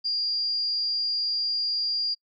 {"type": "tone with amplitude modulation", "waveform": "sine", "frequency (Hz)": 4780, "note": "D8", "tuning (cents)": 30, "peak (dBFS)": -22, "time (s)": [0.04, 2.15], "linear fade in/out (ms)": 20, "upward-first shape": "sine", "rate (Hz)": 222, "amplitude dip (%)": 45, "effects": ["noise-tail reverb RT60 0.1 s tail -26 dB re dry"]}